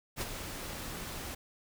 pink noise with ADSR envelope, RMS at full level -34 dBFS, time 0.16-1.35 s, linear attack 54 ms, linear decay 32 ms, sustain -7 dB, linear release 9 ms, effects none

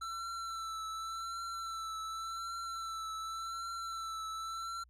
square tone with vibrato, 1336 Hz, E6, 23 cents sharp, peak -39 dBFS, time 0.01-4.84 s, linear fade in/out 10 ms, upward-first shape triangle, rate 0.88 Hz, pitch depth 35 cents each way, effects added 60 Hz sine -61 dBFS peak until 4.89 s + low-pass 9000 Hz 12 dB/octave

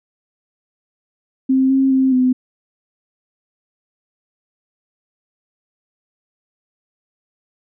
sine tone with pitch steps, 263.5 / 267.8 / 263.7 / 254.5 Hz, C4 / C4 / C4 / C4, +12 / +40 / +14 / -48 cents, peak -11 dBFS, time 1.49-2.33 s, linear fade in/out 10 ms, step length 210 ms, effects none

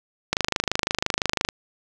click train, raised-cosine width 0.2 ms, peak -3 dBFS, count 31, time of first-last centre 0.33-1.488 s, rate 25.9 Hz, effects none

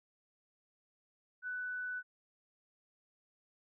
sine tone, 1492 Hz, F#6, 14 cents sharp, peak -37 dBFS, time 1.42-2.03 s, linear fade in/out 50 ms, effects none

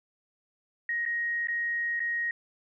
sine tone with dropouts, 1879 Hz, A#6, 13 cents sharp, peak -27 dBFS, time 0.89-2.31 s, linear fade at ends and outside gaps 2 ms, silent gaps 1.053-1.061 / 1.472-1.484 / 1.995-2.002 s, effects none

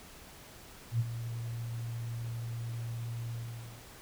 sine tone with ADSR envelope, 116.5 Hz, A#2, 1 cent flat, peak -24 dBFS, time 0.91-3.87 s, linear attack 87 ms, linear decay 34 ms, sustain -11 dB, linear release 560 ms, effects pink hiss -52 dBFS RMS until 4.01 s

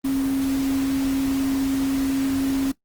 sine tone in noise, 270 Hz, C#4, 45 cents flat, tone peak -19 dBFS, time 0.04-2.72 s, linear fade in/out 10 ms, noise pink, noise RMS -34 dBFS, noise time 0.04-2.72 s, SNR +12 dB, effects noise-tail reverb RT60 0.1 s tail -17 dB re dry + Opus 24 kbps

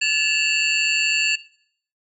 sine tone cluster, 1726 / 2654 / 2806 / 4490 / 7290 Hz, A6 / E7 / F7 / C#8 / A#8, -34 / +11 / +8 / +21 / -40 cents, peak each -29 / -21 / -23 / -26 / -28 dBFS, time 0.01-1.36 s, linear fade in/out 10 ms, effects noise-tail reverb RT60 0.6 s tail -18 dB re dry

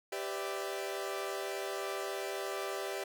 sawtooth chord, E minor seventh, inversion first, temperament equal with one note detuned, 392 / 503.7 / 587.3 / 659.3 Hz, G4 / B4 / D5 / E5, 0 / +34 / 0 / 0 cents, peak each -35 / -40 / -38 / -40 dBFS, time 0.12-3.04 s, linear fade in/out 5 ms, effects none

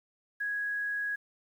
sine tone with quantisation, 1661.2 Hz, G#6, in tune, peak -30 dBFS, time 0.4-1.16 s, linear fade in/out 10 ms, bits 10, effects none

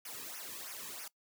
white noise with flanger, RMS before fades -45 dBFS, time 0.05-1.08 s, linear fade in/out 5 ms, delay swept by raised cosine 0.24 to 1.44 ms, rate 3.1 Hz, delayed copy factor -1, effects noise-tail reverb RT60 0.1 s tail -21 dB re dry

